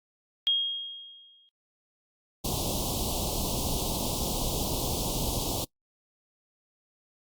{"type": "tone with exponential decay", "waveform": "sine", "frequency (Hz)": 3256, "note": "G#7", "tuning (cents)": -35, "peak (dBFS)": -20, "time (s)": [0.47, 1.49], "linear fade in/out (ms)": 0, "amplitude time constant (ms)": 220}
{"type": "band-stop noise", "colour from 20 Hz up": "pink", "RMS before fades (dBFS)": -30, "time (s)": [2.44, 5.65], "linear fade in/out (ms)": 10, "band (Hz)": [990, 3000], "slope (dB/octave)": 48}
{"effects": ["noise-tail reverb RT60 0.1 s tail -24 dB re dry", "Opus 48 kbps"]}